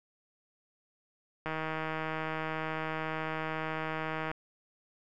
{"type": "click train", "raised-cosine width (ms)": 0.5, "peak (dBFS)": -20, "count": 452, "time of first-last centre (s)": [1.46, 4.314], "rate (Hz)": 158, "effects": []}